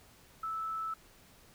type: tone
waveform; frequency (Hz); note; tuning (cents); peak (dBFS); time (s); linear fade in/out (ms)
sine; 1312; E6; -9; -34; 0.43-0.94; 5
effects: pink hiss -60 dBFS RMS until 1.54 s